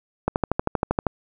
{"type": "click train", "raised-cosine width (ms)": 1, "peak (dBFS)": -6, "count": 11, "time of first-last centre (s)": [0.28, 1.067], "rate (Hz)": 12.7, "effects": []}